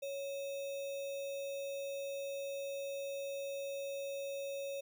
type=tone with sample-and-hold; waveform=sine; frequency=555 Hz; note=C#5; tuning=2 cents sharp; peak=-38 dBFS; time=0.02-4.81 s; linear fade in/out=10 ms; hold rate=3150 Hz; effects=none